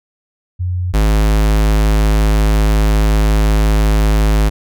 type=tone pair in turn; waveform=sine / square; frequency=90.1 / 52.76 Hz; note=F#2 / G#1; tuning=-45 / +28 cents; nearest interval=major sixth; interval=927 cents; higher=first; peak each=-15 / -10 dBFS; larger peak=second; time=0.59-0.93 / 0.93-4.5 s; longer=second; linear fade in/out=20 ms; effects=none